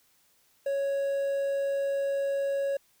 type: tone with quantisation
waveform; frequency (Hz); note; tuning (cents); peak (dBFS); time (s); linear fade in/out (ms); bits
triangle; 554.4; C#5; 0; -24; 0.66-2.77; 5; 9
effects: white hiss -66 dBFS RMS until 3 s